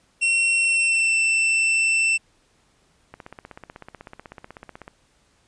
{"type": "tone with pitch glide", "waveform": "45% pulse", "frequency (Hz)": [2720, 2676], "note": ["F7", "E7"], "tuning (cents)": [-46, 25], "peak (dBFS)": -17, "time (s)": [0.21, 2.18], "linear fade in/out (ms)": 20, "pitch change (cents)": -29, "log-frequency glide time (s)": [0.57, 1.18]}
{"type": "click train", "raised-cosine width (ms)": 0.5, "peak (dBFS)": -23, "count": 29, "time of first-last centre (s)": [3.14, 4.879], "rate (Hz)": 16.1}
{"effects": ["pink hiss -62 dBFS RMS until 5.47 s", "resampled to 22050 Hz"]}